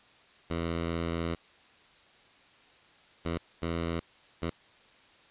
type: tone bursts at uneven times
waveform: 10% pulse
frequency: 83.8 Hz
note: E2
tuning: 29 cents sharp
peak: -22 dBFS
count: 4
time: 0.5-1.35 / 3.25-3.38 / 3.62-4 / 4.42-4.5 s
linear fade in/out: 5 ms
effects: white hiss -59 dBFS RMS until 5.3 s + resampled to 8000 Hz